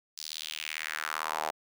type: tone with high-pass filter sweep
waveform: sawtooth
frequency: 77.78 Hz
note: D#2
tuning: in tune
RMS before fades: -36 dBFS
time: 0.17-1.51 s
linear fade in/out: 10 ms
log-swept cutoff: 5100 to 730 Hz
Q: 2.7
effects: none